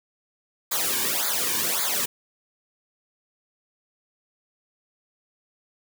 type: noise with flanger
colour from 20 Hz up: white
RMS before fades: -25 dBFS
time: 0.71-2.06 s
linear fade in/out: 10 ms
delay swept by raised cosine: 0.35 to 1.55 ms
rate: 1.8 Hz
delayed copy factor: -1
effects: none